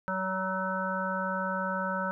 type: harmonic tone with a mistuned harmonic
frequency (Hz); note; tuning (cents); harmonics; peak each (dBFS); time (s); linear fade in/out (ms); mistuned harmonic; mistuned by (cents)
188.6; F#3; +33; 1 / 3 / 5 / 7 / 8; -35 / -35 / -35 / -35 / -35; 0.08-2.11; 0; 7; -15
effects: none